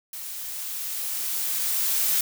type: noise with level ramp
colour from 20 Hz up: blue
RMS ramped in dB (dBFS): -36 to -22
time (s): 0.13-2.21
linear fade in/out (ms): 2
effects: none